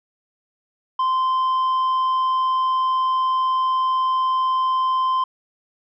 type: tone with tanh clipping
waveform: sine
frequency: 1038 Hz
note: C6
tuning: 14 cents flat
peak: -18 dBFS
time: 0.99-5.24 s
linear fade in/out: 5 ms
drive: 4 dB
effects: none